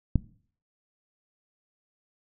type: click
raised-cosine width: 5 ms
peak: -9 dBFS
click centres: 0.157 s
effects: noise-tail reverb RT60 0.5 s tail -19 dB re dry